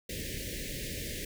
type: band-stop noise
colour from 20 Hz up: pink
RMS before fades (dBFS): -38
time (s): 0.09-1.25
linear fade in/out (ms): 5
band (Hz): 590 to 1700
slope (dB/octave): 96
effects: none